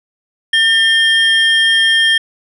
triangle tone pair together, 1801 / 3213 Hz, A6 / G7, +40 / +42 cents, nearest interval minor seventh, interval 1002 cents, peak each -10 dBFS, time 0.53-2.18 s, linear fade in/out 5 ms, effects resampled to 24000 Hz

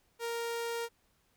sawtooth tone, 466.2 Hz, A#4, in tune, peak -30 dBFS, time 0.19-0.89 s, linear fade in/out 50 ms, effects pink hiss -72 dBFS RMS until 1.36 s

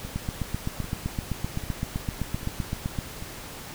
two click trains, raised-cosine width 5 ms, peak -24 / -15 dBFS, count 5 / 23, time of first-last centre 0.05-3.225 / 0.16-2.988 s, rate 1.26 / 7.78 Hz, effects pink hiss -40 dBFS RMS until 3.74 s

